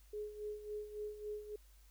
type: tone with tremolo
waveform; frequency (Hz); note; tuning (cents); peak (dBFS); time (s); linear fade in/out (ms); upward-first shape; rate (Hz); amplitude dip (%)
sine; 420.9; G#4; +23; -39; 0.13-1.56; 5; sine; 3.6; 70
effects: added 50 Hz sine -60 dBFS peak until 1.9 s + white hiss -70 dBFS RMS until 1.9 s